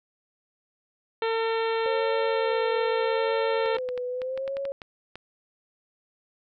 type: harmonic tone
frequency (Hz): 451.9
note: A4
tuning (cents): +46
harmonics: 1 / 2 / 3 / 4 / 5 / 6 / 7 / 8 / 9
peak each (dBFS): -25 / -31 / -35 / -37 / -39 / -41 / -42 / -43 / -44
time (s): 1.22-3.77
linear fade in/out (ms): 2
type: tone with vibrato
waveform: sine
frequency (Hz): 523.3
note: C5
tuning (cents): 0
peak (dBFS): -28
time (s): 1.86-4.72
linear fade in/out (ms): 0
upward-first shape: sine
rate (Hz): 0.81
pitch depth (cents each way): 93
type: clicks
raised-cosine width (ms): 0.3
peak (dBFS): -23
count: 12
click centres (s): 3.66 / 3.751 / 3.785 / 3.889 / 3.977 / 4.218 / 4.376 / 4.478 / 4.569 / 4.653 / 4.818 / 5.156
effects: none